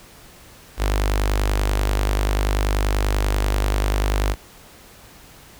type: tone with notch filter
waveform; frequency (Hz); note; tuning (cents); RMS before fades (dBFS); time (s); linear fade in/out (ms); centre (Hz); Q
sawtooth; 50.3; G1; +45; -20; 0.77-4.36; 50; 160; 0.58
effects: pink hiss -46 dBFS RMS until 5.59 s